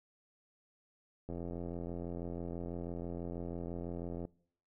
click train, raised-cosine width 2 ms, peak -29 dBFS, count 256, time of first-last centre 1.29-4.252 s, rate 86.1 Hz, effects noise-tail reverb RT60 0.6 s tail -22 dB re dry

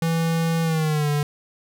square tone with pitch glide, 164.81 to 146.83 Hz, E3 to D3, 0 to 0 cents, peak -20 dBFS, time 0.02-1.23 s, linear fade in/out 2 ms, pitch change -200 cents, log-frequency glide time 0.63-1.09 s, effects none

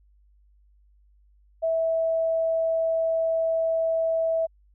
sine tone, 653 Hz, E5, 17 cents flat, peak -21 dBFS, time 1.62-4.47 s, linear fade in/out 20 ms, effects added 50 Hz sine -56 dBFS peak until 4.74 s

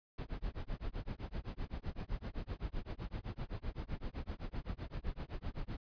brown noise with tremolo, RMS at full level -38 dBFS, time 0.18-5.77 s, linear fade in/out 5 ms, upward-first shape sine, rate 7.8 Hz, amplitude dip 100%, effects resampled to 11025 Hz

